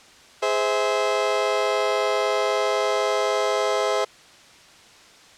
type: chord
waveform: 30% pulse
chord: Ab augmented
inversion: none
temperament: just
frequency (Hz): 415.3 / 519.1 / 648.9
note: Ab4 / C5 / E5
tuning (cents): 0 / -14 / -27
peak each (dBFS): -22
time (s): 0.42-4.05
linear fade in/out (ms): 10
effects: white hiss -49 dBFS RMS until 5.37 s + low-pass 6000 Hz 12 dB/octave